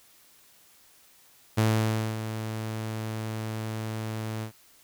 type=tone with ADSR envelope; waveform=sawtooth; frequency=110 Hz; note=A2; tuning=in tune; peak=-16 dBFS; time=1.57-4.52 s; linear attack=13 ms; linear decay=580 ms; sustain=-11 dB; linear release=92 ms; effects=white hiss -58 dBFS RMS until 4.83 s